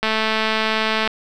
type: click train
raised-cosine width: 0.3 ms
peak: -4 dBFS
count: 230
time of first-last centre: 0.03-1.076 s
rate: 219 Hz
effects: none